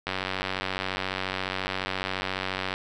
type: click train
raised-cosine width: 0.3 ms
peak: -12 dBFS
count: 253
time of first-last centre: 0.07-2.739 s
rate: 94.4 Hz
effects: none